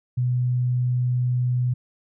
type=tone; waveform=sine; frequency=124.4 Hz; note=B2; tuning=13 cents sharp; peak=-19 dBFS; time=0.17-1.74 s; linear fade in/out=10 ms; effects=none